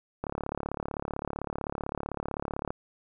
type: click train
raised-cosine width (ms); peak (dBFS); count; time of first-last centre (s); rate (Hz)
1; -18; 89; 0.24-2.705; 35.7
effects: none